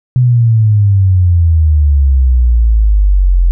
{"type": "exponential sweep", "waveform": "sine", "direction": "down", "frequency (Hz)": [127.5, 42.51], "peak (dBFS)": -5, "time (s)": [0.16, 3.51], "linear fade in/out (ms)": 0, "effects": []}